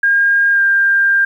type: tone with pitch glide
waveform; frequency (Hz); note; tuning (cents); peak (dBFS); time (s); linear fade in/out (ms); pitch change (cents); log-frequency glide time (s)
sine; 1616 to 1594.7; G#6 to G6; -48 to +29; -9; 0.03-1.25; 5; -23; 0.52-0.61
effects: 8-bit